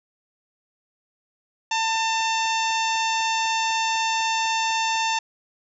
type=harmonic tone; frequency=896 Hz; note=A5; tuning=31 cents sharp; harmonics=1 / 2 / 3 / 4 / 5 / 6 / 7 / 8; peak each=-23 / -31 / -28 / -31 / -36 / -34 / -35 / -38 dBFS; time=1.71-5.19 s; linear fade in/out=5 ms; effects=none